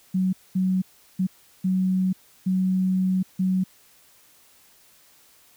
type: tone bursts at uneven times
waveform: sine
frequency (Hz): 186.6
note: F#3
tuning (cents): +15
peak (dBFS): -19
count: 6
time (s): 0.14-0.33 / 0.55-0.82 / 1.19-1.27 / 1.64-2.13 / 2.46-3.23 / 3.39-3.64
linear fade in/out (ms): 10
effects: white hiss -56 dBFS RMS until 5.56 s